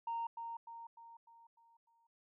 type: tone with echo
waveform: sine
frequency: 925 Hz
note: A#5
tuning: 14 cents flat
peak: -35 dBFS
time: 0.07-0.27 s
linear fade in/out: 5 ms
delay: 300 ms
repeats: 6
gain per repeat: -6 dB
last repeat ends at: 2.07 s
effects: tanh soft clip ceiling -33 dBFS